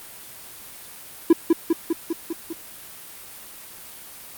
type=tone with echo; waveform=triangle; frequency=332.9 Hz; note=E4; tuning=17 cents sharp; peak=-7 dBFS; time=1.3-1.33 s; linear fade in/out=5 ms; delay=200 ms; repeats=6; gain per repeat=-3 dB; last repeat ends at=2.53 s; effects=white hiss -41 dBFS RMS until 4.37 s + Opus 32 kbps